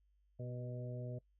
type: harmonic tone with a mistuned harmonic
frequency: 123.47 Hz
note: B2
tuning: in tune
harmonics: 1 / 2 / 3 / 4 / 5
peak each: -42 / -52 / -53 / -52 / -51 dBFS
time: 0.39-1.19 s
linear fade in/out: 10 ms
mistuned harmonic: 3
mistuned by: +27 cents
effects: noise-tail reverb RT60 0.1 s tail -22 dB re dry + added 50 Hz sine -70 dBFS peak until 1.39 s